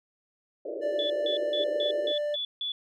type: band-pass noise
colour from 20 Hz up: white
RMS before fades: -35 dBFS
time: 0.65-2.12 s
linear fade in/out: 5 ms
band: 310 to 620 Hz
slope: 96 dB/octave
type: tone with pitch glide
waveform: triangle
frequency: 587.3 to 590.7 Hz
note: D5 to D5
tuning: 0 to +10 cents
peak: -25 dBFS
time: 0.81-2.36 s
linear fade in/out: 20 ms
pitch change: +10 cents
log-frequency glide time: 1.13-1.64 s
type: tone bursts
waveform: sine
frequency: 3442 Hz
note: A7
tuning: 39 cents flat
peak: -29 dBFS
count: 7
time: 0.99-2.72 s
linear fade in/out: 2 ms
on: 110 ms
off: 160 ms
effects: none